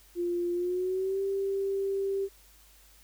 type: tone with pitch glide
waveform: sine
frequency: 349.2 to 392 Hz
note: F4 to G4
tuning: 0 to 0 cents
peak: -27 dBFS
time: 0.15-2.29 s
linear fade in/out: 50 ms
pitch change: +200 cents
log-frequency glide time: 0.53-1.22 s
effects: added 50 Hz sine -59 dBFS peak until 3.03 s + white hiss -59 dBFS RMS until 3.03 s